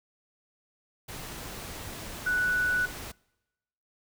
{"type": "tone in noise", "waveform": "sine", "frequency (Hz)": 1480, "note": "F#6", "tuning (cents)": 0, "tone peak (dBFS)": -24, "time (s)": [2.26, 2.86], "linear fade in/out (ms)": 10, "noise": "pink", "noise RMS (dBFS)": -40, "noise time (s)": [1.08, 3.12], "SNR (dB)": 13, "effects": ["noise-tail reverb RT60 1.0 s tail -25 dB re dry"]}